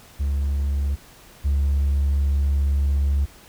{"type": "tone pair in turn", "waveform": "triangle", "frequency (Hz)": [70.2, 70.2], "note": ["C#2", "C#2"], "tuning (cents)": [22, 22], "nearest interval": "unison", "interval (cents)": 0, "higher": "neither", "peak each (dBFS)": [-17, -14], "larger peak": "second", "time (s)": [[0.19, 0.96], [1.44, 3.26]], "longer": "second", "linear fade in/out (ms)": 20, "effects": ["tanh soft clip ceiling -13 dBFS", "pink hiss -48 dBFS RMS until 3.48 s"]}